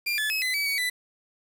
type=tone with pitch steps; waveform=30% pulse; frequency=2390 / 1727 / 2567 / 2020 / 2286 / 2252 / 1991 Hz; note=D7 / A6 / E7 / B6 / D7 / C#7 / B6; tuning=+30 / -33 / -47 / +39 / -47 / +27 / +14 cents; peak=-22 dBFS; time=0.06-0.9 s; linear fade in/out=10 ms; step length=120 ms; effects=8-bit